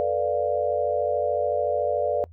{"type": "chord", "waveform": "sine", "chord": "B half-diminished seventh", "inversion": "third", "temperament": "equal", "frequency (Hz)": [440, 493.9, 587.3, 698.5], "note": ["A4", "B4", "D5", "F5"], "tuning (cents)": [0, 0, 0, 0], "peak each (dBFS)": [-29, -27, -24, -29], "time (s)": [0, 2.24], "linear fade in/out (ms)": 0, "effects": ["noise-tail reverb RT60 0.1 s tail -23 dB re dry", "added 84 Hz sine -44 dBFS peak until 2.32 s"]}